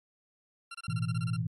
20% pulse tone bursts, 1372 Hz, F6, 31 cents flat, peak -35 dBFS, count 11, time 0.71-1.366 s, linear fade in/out 5 ms, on 36 ms, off 26 ms
sine chord, A suspended second, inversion none, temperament equal, 110 / 123.47 / 164.81 Hz, A2 / B2 / E3, 0 / 0 / 0 cents, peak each -33 dBFS, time 0.88-1.47 s, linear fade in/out 5 ms
effects MP3 48 kbps

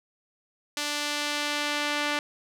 sawtooth tone with band-pass filter sweep, 293.7 Hz, D4, in tune, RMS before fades -29 dBFS, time 0.77-2.19 s, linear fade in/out 2 ms, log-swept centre 4800 to 2400 Hz, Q 0.78, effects none

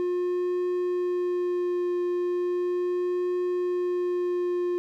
triangle tone with vibrato, 356.4 Hz, F4, 35 cents sharp, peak -22 dBFS, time 0-4.78 s, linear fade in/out 0 ms, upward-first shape triangle, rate 0.37 Hz, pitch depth 12 cents each way, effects none

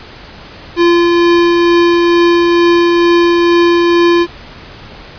square tone with tremolo, 344 Hz, F4, 26 cents flat, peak -6 dBFS, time 0.76-4.27 s, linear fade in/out 50 ms, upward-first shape triangle, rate 2.2 Hz, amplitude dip 25%, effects pink hiss -33 dBFS RMS until 5.18 s + resampled to 11025 Hz

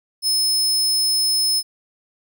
sawtooth tone, 5200 Hz, E8, 24 cents flat, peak -14 dBFS, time 0.22-1.63 s, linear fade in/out 50 ms, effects none

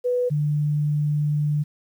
sine tone pair in turn, 493.9 / 148.5 Hz, B4 / D3, 0 / +20 cents, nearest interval octave + major sixth, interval 2080 cents, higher first, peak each -19 dBFS, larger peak neither, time 0.04-0.3 / 0.3-1.64 s, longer second, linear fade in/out 20 ms, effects 9-bit

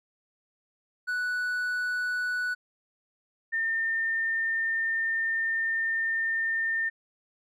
triangle / sine tone pair in turn, 1480 / 1810 Hz, F#6 / A6, 0 / +48 cents, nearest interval minor third, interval 348 cents, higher second, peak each -25 dBFS, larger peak neither, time 1.07-2.55 / 3.52-6.9 s, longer second, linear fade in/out 20 ms, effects none

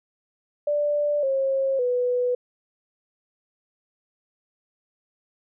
sine tone with pitch steps, 587.3 / 538.6 / 493.9 Hz, D5 / C#5 / B4, 0 / -50 / 0 cents, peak -20 dBFS, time 0.67-2.35 s, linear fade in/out 5 ms, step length 560 ms, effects none

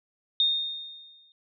sine tone with exponential decay, 3673 Hz, A#7, 26 cents flat, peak -18 dBFS, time 0.4-1.32 s, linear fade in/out 1 ms, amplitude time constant 200 ms, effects none

